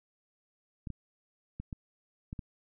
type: clicks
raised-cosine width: 5 ms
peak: -26 dBFS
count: 6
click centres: 0.872 / 0.903 / 1.6 / 1.728 / 2.329 / 2.392 s
effects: none